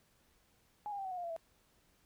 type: tone with pitch steps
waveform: sine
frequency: 835 / 807 / 780 / 753.8 / 728.6 / 704.2 / 680.6 / 657.8 Hz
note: G#5 / G#5 / G5 / F#5 / F#5 / F5 / F5 / E5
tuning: +9 / -50 / -9 / +32 / -27 / +14 / -45 / -4 cents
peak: -38 dBFS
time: 0.86-1.364 s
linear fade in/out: 0 ms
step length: 63 ms
effects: pink hiss -71 dBFS RMS until 2.05 s